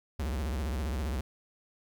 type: tone with vibrato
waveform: square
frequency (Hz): 69.3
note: C#2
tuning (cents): 0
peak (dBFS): -31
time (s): 0.19-1.21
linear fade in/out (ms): 5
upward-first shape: sine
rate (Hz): 15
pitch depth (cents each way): 270
effects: 11-bit